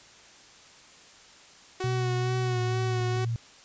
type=tone with vibrato; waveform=sawtooth; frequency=371.4 Hz; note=F#4; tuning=7 cents sharp; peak=-26 dBFS; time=1.8-3.25 s; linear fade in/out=5 ms; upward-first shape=sine; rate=2.2 Hz; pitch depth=24 cents each way
type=tone with pitch glide; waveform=sine; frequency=123.47 to 115.87 Hz; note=B2 to A#2; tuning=0 to -10 cents; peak=-26 dBFS; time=1.84-3.36 s; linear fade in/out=0 ms; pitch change=-110 cents; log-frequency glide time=2.52-2.59 s
type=clicks; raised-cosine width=3 ms; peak=-31 dBFS; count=2; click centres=3.007 / 3.164 s
effects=white hiss -52 dBFS RMS until 3.64 s + resampled to 16000 Hz